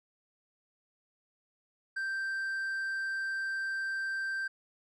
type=tone; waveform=triangle; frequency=1568 Hz; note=G6; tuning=in tune; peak=-30 dBFS; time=1.96-4.48 s; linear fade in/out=10 ms; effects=resampled to 24000 Hz